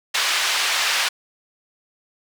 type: band-pass noise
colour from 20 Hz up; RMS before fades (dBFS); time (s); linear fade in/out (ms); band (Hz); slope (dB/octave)
white; -21; 0.14-1.09; 10; 990 to 4200; 12
effects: none